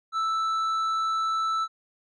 sine tone with tanh clipping, 1318.5 Hz, E6, in tune, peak -25 dBFS, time 0.12-1.68 s, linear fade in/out 50 ms, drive 7 dB, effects none

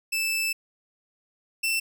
sawtooth tone pair in turn, 2637 / 2678 Hz, E7 / E7, 0 / +27 cents, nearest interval unison, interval 27 cents, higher second, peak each -21 / -20 dBFS, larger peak second, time 0.12-0.53 / 1.63-1.8 s, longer first, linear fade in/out 10 ms, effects none

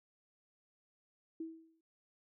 sine tone with exponential decay, 324.7 Hz, E4, 26 cents flat, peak -37 dBFS, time 1.4-1.81 s, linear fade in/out 5 ms, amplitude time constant 89 ms, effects none

